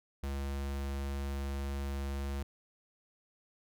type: tone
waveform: square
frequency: 69.3 Hz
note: C#2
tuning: in tune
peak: -35 dBFS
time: 0.23-2.43 s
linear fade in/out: 5 ms
effects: none